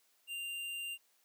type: tone with hard clipping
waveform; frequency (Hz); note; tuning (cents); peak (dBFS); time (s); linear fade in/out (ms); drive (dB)
triangle; 2787; F7; -4; -40; 0.27-0.98; 50; 17
effects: white hiss -72 dBFS RMS until 1.24 s + high-pass 300 Hz 12 dB/octave